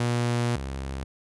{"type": "tone pair in turn", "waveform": "sawtooth", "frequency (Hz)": [119.9, 67.29], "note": ["A#2", "C2"], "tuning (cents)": [49, 49], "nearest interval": "minor seventh", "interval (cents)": 1000, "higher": "first", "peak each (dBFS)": [-19, -27], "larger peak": "first", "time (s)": [[0, 0.56], [0.56, 1.04]], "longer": "first", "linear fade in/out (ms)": 5, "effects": ["resampled to 24000 Hz"]}